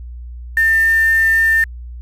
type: tone with quantisation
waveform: sine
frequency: 1799 Hz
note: A6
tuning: 38 cents sharp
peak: -10 dBFS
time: 0.57-1.64 s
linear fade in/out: 2 ms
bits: 5
effects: added 60 Hz sine -28 dBFS peak until 2.01 s + AAC 48 kbps